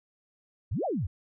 sine exponential two-way sweep, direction up then down, 73.42 to 791 to 73.42 Hz, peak -27 dBFS, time 0.71-1.07 s, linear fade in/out 10 ms, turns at 0.85 s, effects none

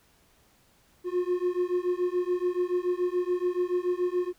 triangle beating tone pair, 355 / 362 Hz, F4 / F#4, +28 / -38 cents, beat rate 7 Hz, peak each -26 dBFS, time 1.04-4.33 s, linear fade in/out 50 ms, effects pink hiss -63 dBFS RMS until 4.38 s

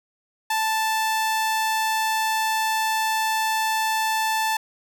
sawtooth tone, 880 Hz, A5, in tune, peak -17 dBFS, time 0.5-4.57 s, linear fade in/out 5 ms, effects none

